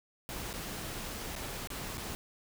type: noise with dropouts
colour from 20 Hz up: pink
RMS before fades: -40 dBFS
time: 0.29-2.15 s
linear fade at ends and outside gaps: 0 ms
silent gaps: 0.53-0.538 / 1.354-1.362 / 1.673-1.703 / 1.973-1.98 s
effects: none